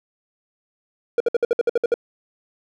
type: tone bursts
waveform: triangle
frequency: 473.9 Hz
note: A#4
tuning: 28 cents sharp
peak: -12 dBFS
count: 10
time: 1.18-1.941 s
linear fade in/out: 2 ms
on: 23 ms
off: 59 ms
effects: none